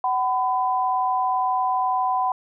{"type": "tone pair together", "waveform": "sine", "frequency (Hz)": [752.9, 1005], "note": ["F#5", "B5"], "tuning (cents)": [30, 30], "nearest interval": "perfect fourth", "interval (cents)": 500, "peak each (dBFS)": -22, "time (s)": [0.04, 2.32], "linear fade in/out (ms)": 2, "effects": []}